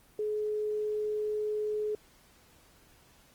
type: tone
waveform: sine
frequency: 424.3 Hz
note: G#4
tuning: 37 cents sharp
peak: -29 dBFS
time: 0.19-1.95 s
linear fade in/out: 2 ms
effects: pink hiss -61 dBFS RMS until 3.34 s + Opus 24 kbps